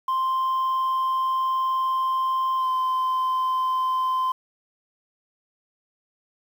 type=tone with pitch glide; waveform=sine; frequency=1046.5 to 1033.9 Hz; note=C6 to C6; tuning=0 to -21 cents; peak=-18 dBFS; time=0.08-4.32 s; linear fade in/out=5 ms; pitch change=-21 cents; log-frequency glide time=2.57-2.68 s; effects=tanh soft clip ceiling -20 dBFS + 8-bit